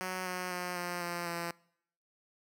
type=tone with pitch steps; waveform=5% pulse; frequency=185 / 182.03 / 179.11 / 176.24 / 173.41 / 170.63 Hz; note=F#3 / F#3 / F3 / F3 / F3 / F3; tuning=0 / -28 / +44 / +16 / -12 / -40 cents; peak=-24 dBFS; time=0.01-1.51 s; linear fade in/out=0 ms; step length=250 ms; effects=noise-tail reverb RT60 0.7 s tail -24 dB re dry